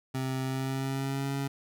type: tone with pitch glide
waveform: 25% pulse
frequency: 131.5 to 138.04 Hz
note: C3 to C#3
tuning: +9 to -7 cents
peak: -26 dBFS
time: 0.14-1.48 s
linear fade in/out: 10 ms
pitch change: +84 cents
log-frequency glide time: 0.43-1.32 s
effects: none